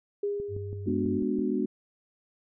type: tone with exponential decay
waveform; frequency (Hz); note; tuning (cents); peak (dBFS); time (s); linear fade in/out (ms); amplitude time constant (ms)
sine; 406.8; G#4; -36; -25; 0.23-1.48; 5; 270
type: click train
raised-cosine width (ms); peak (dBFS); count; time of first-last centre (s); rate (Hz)
3; -29; 7; 0.4-1.388; 6.07
type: tone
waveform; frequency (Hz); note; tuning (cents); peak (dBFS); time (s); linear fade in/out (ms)
sine; 97.9; G2; -2; -34; 0.48-1.21; 50
type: chord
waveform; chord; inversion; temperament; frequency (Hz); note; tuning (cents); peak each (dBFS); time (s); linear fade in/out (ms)
sine; G# half-diminished seventh; none; equal with one note detuned; 207.7 / 246.9 / 295.4 / 370; G#3 / B3 / D4 / F#4; 0 / 0 / +10 / 0; -31 / -30 / -31 / -31; 0.86-1.66; 10
effects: none